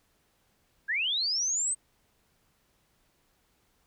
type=linear sweep; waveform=sine; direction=up; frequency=1568 to 8372 Hz; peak=-26 dBFS; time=0.88-1.75 s; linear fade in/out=20 ms; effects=pink hiss -70 dBFS RMS until 3.86 s